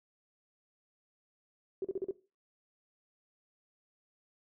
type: tone bursts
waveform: sine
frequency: 380.4 Hz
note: F#4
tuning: 48 cents sharp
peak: -31 dBFS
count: 5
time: 1.82-2.11 s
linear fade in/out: 2 ms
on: 26 ms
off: 40 ms
effects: noise-tail reverb RT60 0.3 s tail -17 dB re dry